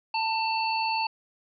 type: harmonic tone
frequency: 892 Hz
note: A5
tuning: 23 cents sharp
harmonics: 1 / 3 / 5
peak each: -26 / -31 / -33 dBFS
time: 0.14-1.07 s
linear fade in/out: 5 ms
effects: none